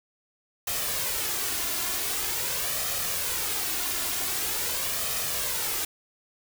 white noise with flanger, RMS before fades -29 dBFS, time 0.67-5.85 s, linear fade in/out 5 ms, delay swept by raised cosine 1.6 to 2.9 ms, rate 0.45 Hz, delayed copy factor +0.5, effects none

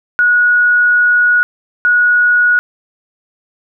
sine tone pair in turn, 1457 / 1457 Hz, F#6 / F#6, -27 / -27 cents, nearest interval unison, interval 0 cents, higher neither, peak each -7 dBFS, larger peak neither, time 0.19-1.43 / 1.85-2.59 s, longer first, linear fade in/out 0 ms, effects none

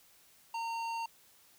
square tone with low-pass filter, 917 Hz, A#5, 29 cents flat, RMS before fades -37 dBFS, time 0.54-1.06 s, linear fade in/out 5 ms, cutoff 5500 Hz, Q 0.68, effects white hiss -63 dBFS RMS until 1.58 s

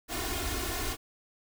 pink noise with comb filter, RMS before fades -33 dBFS, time 0.08-0.97 s, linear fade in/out 50 ms, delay 2.8 ms, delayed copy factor +0.95, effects none

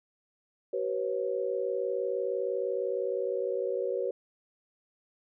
sine tone cluster, 380 / 486.2 / 546 Hz, F#4 / B4 / C#5, +46 / -27 / -26 cents, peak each -33 / -32 / -33 dBFS, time 0.73-4.11 s, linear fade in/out 5 ms, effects none

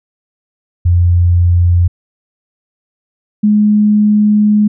sine tone pair in turn, 87.5 / 209.9 Hz, F2 / G#3, +4 / +19 cents, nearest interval octave + minor third, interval 1515 cents, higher second, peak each -6 dBFS, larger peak neither, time 0.85-1.88 / 3.43-4.68 s, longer second, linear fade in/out 10 ms, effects none

